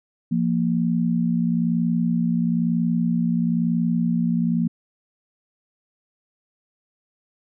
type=tone pair together; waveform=sine; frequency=172.07 / 233.1 Hz; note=F3 / A#3; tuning=-25 / 0 cents; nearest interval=perfect fourth; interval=525 cents; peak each=-21 dBFS; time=0.31-4.68 s; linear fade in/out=10 ms; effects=none